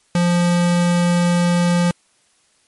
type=tone; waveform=square; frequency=174.61 Hz; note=F3; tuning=in tune; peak=-14 dBFS; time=0.15-1.91 s; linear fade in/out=2 ms; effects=white hiss -59 dBFS RMS until 2.67 s + MP3 48 kbps